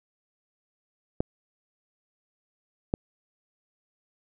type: clicks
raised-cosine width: 2 ms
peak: -11 dBFS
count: 2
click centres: 1.205 / 2.939 s
effects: none